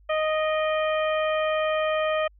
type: harmonic tone with a mistuned harmonic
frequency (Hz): 622.3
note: D#5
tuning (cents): 0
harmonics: 1 / 2 / 3 / 4 / 5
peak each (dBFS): -23 / -29 / -33 / -35 / -37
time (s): 0.09-2.28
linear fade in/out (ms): 10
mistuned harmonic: 4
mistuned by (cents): -35
effects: added 50 Hz sine -52 dBFS peak until 2.39 s